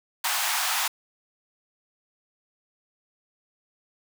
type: high-pass noise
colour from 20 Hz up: pink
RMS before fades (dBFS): -26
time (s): 0.24-0.88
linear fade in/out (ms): 5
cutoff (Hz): 750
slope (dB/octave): 48
effects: none